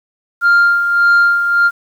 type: tone with tremolo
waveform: sine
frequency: 1398 Hz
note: F6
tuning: 1 cent sharp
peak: -4 dBFS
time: 0.41-1.71 s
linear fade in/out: 50 ms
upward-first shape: sine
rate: 1.7 Hz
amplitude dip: 60%
effects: tanh soft clip ceiling -5 dBFS + 7-bit